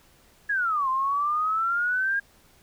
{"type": "exponential two-way sweep", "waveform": "sine", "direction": "down then up", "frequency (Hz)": [1704, 1036, 1631], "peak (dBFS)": -22, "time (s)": [0.49, 2.2], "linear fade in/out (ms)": 10, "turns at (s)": 0.89, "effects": ["pink hiss -58 dBFS RMS until 2.62 s"]}